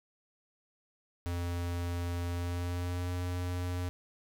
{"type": "tone with pitch glide", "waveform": "square", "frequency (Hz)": [87, 89.29], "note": ["F2", "F2"], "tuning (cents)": [-6, 39], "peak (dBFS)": -33, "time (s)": [1.26, 3.89], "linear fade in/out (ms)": 0, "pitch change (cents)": 45, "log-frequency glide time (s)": [2.3, 3.13], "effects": []}